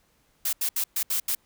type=noise bursts at uneven times; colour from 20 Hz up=blue; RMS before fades=-26 dBFS; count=6; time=0.45-0.53 / 0.61-0.69 / 0.76-0.84 / 0.96-1.03 / 1.1-1.2 / 1.28-1.35 s; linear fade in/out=5 ms; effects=pink hiss -66 dBFS RMS until 1.45 s